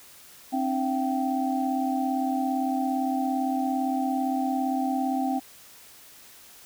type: tone cluster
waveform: sine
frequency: 264.4 / 302 / 679 / 774 Hz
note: C4 / D4 / F5 / G5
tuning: +18 / +48 / -49 / -22 cents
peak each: -26 / -35 / -35 / -28 dBFS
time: 0.52-5.4 s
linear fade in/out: 20 ms
effects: white hiss -50 dBFS RMS until 6.65 s